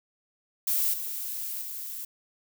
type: noise with level steps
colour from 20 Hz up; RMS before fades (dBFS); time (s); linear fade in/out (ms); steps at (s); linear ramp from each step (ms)
violet; -26 / -34 / -37; 0.67-2.05; 5; 0.93 / 1.61; 10
effects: none